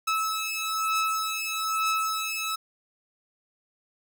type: beating tone pair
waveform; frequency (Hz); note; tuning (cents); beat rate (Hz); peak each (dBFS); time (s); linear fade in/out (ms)
sawtooth; 1300 / 1301.1; E6 / E6; -24 / -23; 1.1; -25; 0.07-2.56; 10
effects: none